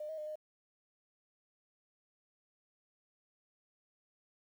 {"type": "tone with pitch steps", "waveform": "sine", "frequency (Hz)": [605, 632, 608, 614], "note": ["D#5", "D#5", "D#5", "D#5"], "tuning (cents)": [-49, 27, -40, -23], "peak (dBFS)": -39, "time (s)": [0, 0.356], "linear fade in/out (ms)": 5, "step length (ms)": 89, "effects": ["11-bit"]}